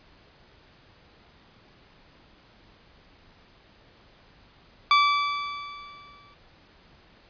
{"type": "tone with exponential decay", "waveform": "sawtooth", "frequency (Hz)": 1157, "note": "D6", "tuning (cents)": -26, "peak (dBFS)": -11, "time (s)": [4.91, 6.34], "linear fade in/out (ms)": 1, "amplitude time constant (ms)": 310, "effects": ["pink hiss -56 dBFS RMS until 7.29 s", "resampled to 11025 Hz"]}